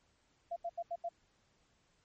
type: tone bursts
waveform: sine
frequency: 684 Hz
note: F5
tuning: 36 cents flat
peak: -35 dBFS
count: 5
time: 0.51-1.091 s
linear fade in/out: 10 ms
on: 53 ms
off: 79 ms
effects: pink hiss -73 dBFS RMS until 2.04 s + MP3 32 kbps